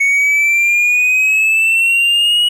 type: exponential sweep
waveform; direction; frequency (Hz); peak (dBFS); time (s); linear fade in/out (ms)
triangle; up; 2213 to 2920; -8; 0-2.49; 10
effects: none